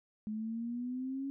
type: exponential sweep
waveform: sine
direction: up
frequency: 212 to 277.2 Hz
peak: -35 dBFS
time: 0.27-1.3 s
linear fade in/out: 0 ms
effects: none